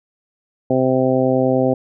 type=harmonic tone; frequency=130 Hz; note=C3; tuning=11 cents flat; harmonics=1 / 2 / 3 / 4 / 5 / 6; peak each=-23 / -18 / -21 / -18 / -22 / -26 dBFS; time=0.7-1.74 s; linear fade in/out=5 ms; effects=none